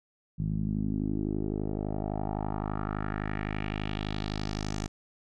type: tone with low-pass filter sweep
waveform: 10% pulse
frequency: 51.8 Hz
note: G#1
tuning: 4 cents flat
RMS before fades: -32 dBFS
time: 0.38-4.88 s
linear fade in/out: 20 ms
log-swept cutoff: 160 to 7000 Hz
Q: 2.7
effects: none